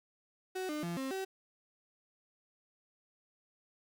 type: tone with pitch steps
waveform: 35% pulse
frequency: 373.3 / 301.6 / 171.4 / 266.2 / 382.5 Hz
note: F#4 / D4 / F3 / C4 / G4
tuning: +15 / +46 / -32 / +30 / -42 cents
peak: -34 dBFS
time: 0.55-1.25 s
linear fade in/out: 10 ms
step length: 140 ms
effects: 11-bit